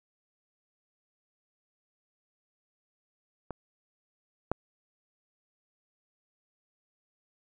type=clicks; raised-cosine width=1 ms; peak=-22 / -13 dBFS; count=2; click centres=3.507 / 4.516 s; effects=none